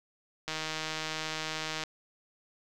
click train, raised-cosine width 0.2 ms, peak -17 dBFS, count 214, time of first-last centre 0.48-1.837 s, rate 157 Hz, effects none

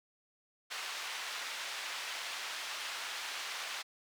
white band-pass noise, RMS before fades -41 dBFS, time 0.7-3.83 s, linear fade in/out 20 ms, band 850 to 3900 Hz, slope 12 dB/octave, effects none

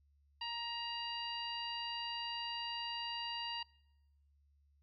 harmonic tone with a mistuned harmonic, 940 Hz, A#5, 14 cents sharp, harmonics 1 / 2 / 3 / 4 / 5, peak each -44 / -50 / -42 / -53 / -46 dBFS, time 0.41-3.63 s, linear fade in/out 5 ms, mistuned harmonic 4, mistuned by +71 cents, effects noise-tail reverb RT60 0.9 s tail -25 dB re dry + added 71 Hz sine -68 dBFS peak until 4.82 s

